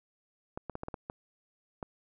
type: clicks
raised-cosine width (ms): 1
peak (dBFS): -23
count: 8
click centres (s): 0.575 / 0.697 / 0.754 / 0.834 / 0.884 / 0.942 / 1.099 / 1.828
effects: none